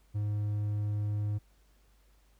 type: tone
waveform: triangle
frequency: 104.2 Hz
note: G#2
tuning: 6 cents sharp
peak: -27 dBFS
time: 0.14-1.39 s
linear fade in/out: 20 ms
effects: added 50 Hz sine -62 dBFS peak until 2.39 s + pink hiss -70 dBFS RMS until 2.39 s